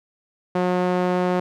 sawtooth tone with band-pass filter, 180.6 Hz, F#3, 42 cents flat, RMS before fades -21 dBFS, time 0.55-1.4 s, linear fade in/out 5 ms, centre 580 Hz, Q 0.74, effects none

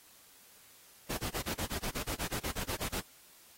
pink noise bursts, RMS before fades -36 dBFS, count 16, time 1.09-3.013 s, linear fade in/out 20 ms, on 93 ms, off 29 ms, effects white hiss -59 dBFS RMS until 3.57 s + AAC 48 kbps

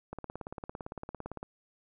click train, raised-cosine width 1 ms, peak -25 dBFS, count 24, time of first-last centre 0.13-1.429 s, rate 17.7 Hz, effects none

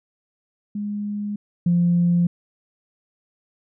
sine tone pair in turn, 206.4 / 173.56 Hz, G#3 / F3, -10 / -10 cents, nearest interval minor third, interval 300 cents, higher first, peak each -24 / -14 dBFS, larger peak second, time 0.75-1.36 / 1.66-2.27 s, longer neither, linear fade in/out 5 ms, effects tanh soft clip ceiling -10 dBFS

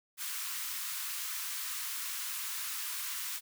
white high-pass noise, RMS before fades -38 dBFS, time 0.17-3.41 s, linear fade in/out 50 ms, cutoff 1000 Hz, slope 48 dB/octave, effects none

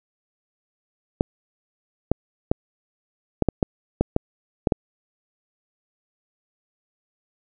clicks, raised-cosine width 2 ms, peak -4 dBFS, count 10, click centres 1.209 / 2.116 / 2.515 / 3.423 / 3.487 / 3.628 / 4.01 / 4.164 / 4.672 / 4.722 s, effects none

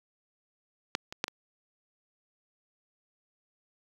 clicks, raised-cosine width 0.2 ms, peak -9 / -21 / -10 / -19 dBFS, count 4, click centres 0.951 / 1.125 / 1.241 / 1.281 s, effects high-pass 100 Hz 12 dB/octave + 7-bit

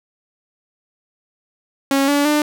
sawtooth tone with pitch steps, 274.5 / 286.9 / 298.5 Hz, C#4 / D4 / D4, -17 / -40 / +28 cents, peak -10 dBFS, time 1.91-2.42 s, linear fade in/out 2 ms, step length 170 ms, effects none

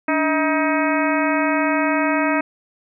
harmonic tone with a mistuned harmonic, 316.3 Hz, D#4, 29 cents sharp, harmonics 1 / 2 / 3 / 4 / 5 / 6 / 7 / 8, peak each -20 / -23 / -25 / -26 / -27 / -28 / -28 / -29 dBFS, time 0.08-2.41 s, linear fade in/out 5 ms, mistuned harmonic 1, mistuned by -140 cents, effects none

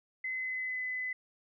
sine tone with pitch glide, 2041 to 2014 Hz, C7 to B6, -44 to +33 cents, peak -33 dBFS, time 0.24-1.13 s, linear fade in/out 5 ms, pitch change -23 cents, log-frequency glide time 0.34-0.83 s, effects none

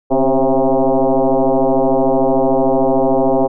sine tone with frequency modulation, 139.7 Hz, C#3, 14 cents sharp, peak -10 dBFS, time 0.1-3.48 s, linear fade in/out 20 ms, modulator 133 Hz, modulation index 5.2, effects none

